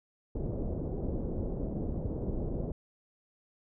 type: low-pass noise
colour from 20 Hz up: pink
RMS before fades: -34 dBFS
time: 0.35-2.72 s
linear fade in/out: 5 ms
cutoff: 530 Hz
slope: 24 dB/octave
effects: none

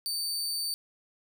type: tone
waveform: sawtooth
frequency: 4579 Hz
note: D8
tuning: 45 cents flat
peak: -27 dBFS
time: 0.06-0.74 s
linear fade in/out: 0 ms
effects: none

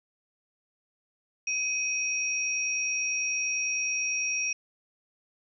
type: tone pair together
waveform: sine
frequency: 2519 / 5650 Hz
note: D#7 / F8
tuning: +21 / +19 cents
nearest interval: octave + major second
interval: 1398 cents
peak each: -28 / -31 dBFS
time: 1.47-4.53 s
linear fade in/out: 5 ms
effects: none

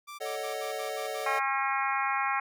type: tone bursts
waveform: sawtooth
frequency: 1174.7 Hz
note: D6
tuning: in tune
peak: -37 dBFS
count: 7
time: 0.07-1.258 s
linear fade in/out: 20 ms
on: 120 ms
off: 58 ms
type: chord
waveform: square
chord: D# half-diminished seventh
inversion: second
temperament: equal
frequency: 440 / 554.4 / 622.3 / 740 Hz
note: A4 / C#5 / D#5 / F#5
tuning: 0 / 0 / 0 / 0 cents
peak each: -39 dBFS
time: 0.2-1.4 s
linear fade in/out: 20 ms
type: harmonic tone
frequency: 270.9 Hz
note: C#4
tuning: 40 cents flat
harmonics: 3 / 4 / 5 / 6 / 7 / 8 / 9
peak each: -32 / -31 / -34 / -37 / -36 / -36 / -38 dBFS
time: 1.26-2.4 s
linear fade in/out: 5 ms
effects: none

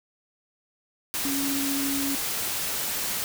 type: tone in noise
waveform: sine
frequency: 277.2 Hz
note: C#4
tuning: in tune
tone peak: -27 dBFS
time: 1.25-2.15 s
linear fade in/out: 0 ms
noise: white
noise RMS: -29 dBFS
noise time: 1.14-3.24 s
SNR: -1 dB
effects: none

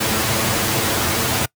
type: noise with comb filter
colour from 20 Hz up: pink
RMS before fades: -19 dBFS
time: 0-1.46 s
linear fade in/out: 10 ms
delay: 9 ms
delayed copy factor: +0.65
effects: noise-tail reverb RT60 0.1 s tail -23 dB re dry + high-pass 80 Hz 12 dB/octave

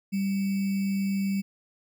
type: tone with sample-and-hold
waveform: sine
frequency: 196 Hz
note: G3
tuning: in tune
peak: -24 dBFS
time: 0.12-1.42 s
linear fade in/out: 20 ms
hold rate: 2450 Hz
effects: none

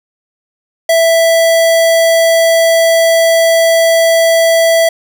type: tone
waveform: square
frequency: 660 Hz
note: E5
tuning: 2 cents sharp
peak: -7 dBFS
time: 0.89-4.89 s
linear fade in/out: 5 ms
effects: none

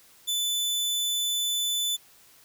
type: tone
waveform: sawtooth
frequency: 3500 Hz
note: A7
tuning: 10 cents flat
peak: -22 dBFS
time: 0.27-1.97 s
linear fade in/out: 20 ms
effects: white hiss -56 dBFS RMS until 2.44 s

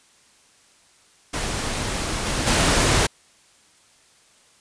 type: noise with level steps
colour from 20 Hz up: pink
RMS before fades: -26 / -24 / -18 dBFS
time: 1.33-3.07 s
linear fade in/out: 10 ms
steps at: 2.25 / 2.46 s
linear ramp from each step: 20 ms
effects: white hiss -56 dBFS RMS until 4.6 s + resampled to 22050 Hz

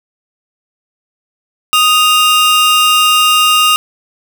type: tone pair together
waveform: 45% pulse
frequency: 1244.6 / 2794 Hz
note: D#6 / F7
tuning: 0 / 0 cents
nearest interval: octave + major second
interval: 1400 cents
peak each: -10 dBFS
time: 1.73-3.76 s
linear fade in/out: 0 ms
effects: none

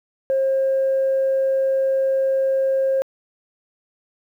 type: tone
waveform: sine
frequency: 535 Hz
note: C5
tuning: 38 cents sharp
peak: -15 dBFS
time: 0.3-3.02 s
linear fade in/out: 0 ms
effects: tanh soft clip ceiling -13 dBFS + 9-bit

